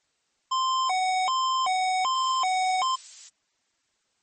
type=tone with vibrato; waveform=square; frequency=882 Hz; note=A5; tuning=4 cents sharp; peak=-23 dBFS; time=0.51-2.96 s; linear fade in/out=10 ms; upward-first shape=square; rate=1.3 Hz; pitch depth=290 cents each way
type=noise; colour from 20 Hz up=violet; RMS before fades=-36 dBFS; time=2.14-3.29 s; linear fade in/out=5 ms
effects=white hiss -72 dBFS RMS until 4.22 s + MP3 32 kbps